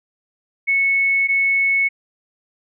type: tone pair in turn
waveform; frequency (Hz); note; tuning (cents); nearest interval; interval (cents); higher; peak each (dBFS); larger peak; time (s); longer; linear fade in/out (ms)
sine; 2204 / 2204; C#7 / C#7; -11 / -11; unison; 0; neither; -14 / -14; neither; 0.67-1.28 / 1.28-1.89; neither; 20
effects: none